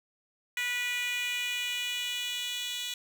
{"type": "tone with high-pass filter sweep", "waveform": "10% pulse", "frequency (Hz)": 489.2, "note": "B4", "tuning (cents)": -16, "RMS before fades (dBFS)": -33, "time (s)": [0.57, 2.94], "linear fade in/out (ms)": 2, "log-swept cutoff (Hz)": [2100, 3600], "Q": 2.9, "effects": []}